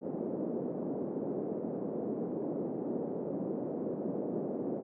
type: band-pass noise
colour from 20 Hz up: white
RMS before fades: -36 dBFS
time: 0.01-4.83 s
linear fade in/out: 50 ms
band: 180 to 480 Hz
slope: 24 dB/octave
effects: none